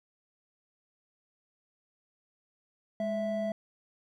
triangle tone pair together, 207.7 / 659.3 Hz, G#3 / E5, 0 / 0 cents, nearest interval octave + minor sixth, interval 2000 cents, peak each -32 / -29 dBFS, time 3-3.52 s, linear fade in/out 2 ms, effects none

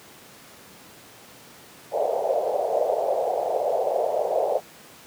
white band-pass noise, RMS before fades -24 dBFS, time 1.91-4.61 s, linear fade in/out 50 ms, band 460 to 720 Hz, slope 48 dB/octave, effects pink hiss -47 dBFS RMS until 5.06 s + high-pass 150 Hz 12 dB/octave

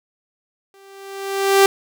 sawtooth tone with exponential growth, 392 Hz, G4, in tune, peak -4 dBFS, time 0.74-1.66 s, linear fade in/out 1 ms, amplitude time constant 200 ms, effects none

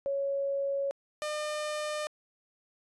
sine / sawtooth tone pair in turn, 555 / 603.8 Hz, C#5 / D5, +2 / +48 cents, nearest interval minor second, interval 146 cents, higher second, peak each -28 dBFS, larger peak neither, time 0.06-0.91 / 1.22-2.07 s, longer neither, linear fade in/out 0 ms, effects resampled to 24000 Hz

